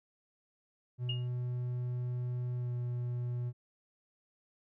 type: tone with pitch glide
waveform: triangle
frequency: 123.47 to 121.98 Hz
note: B2 to B2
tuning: 0 to -21 cents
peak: -31 dBFS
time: 0.98-3.53 s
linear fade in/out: 50 ms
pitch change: -21 cents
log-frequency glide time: 2.56-2.72 s
type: tone with exponential decay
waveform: sine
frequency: 2848 Hz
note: F7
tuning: 33 cents sharp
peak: -32 dBFS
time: 1.09-1.28 s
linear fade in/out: 5 ms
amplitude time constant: 41 ms
effects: none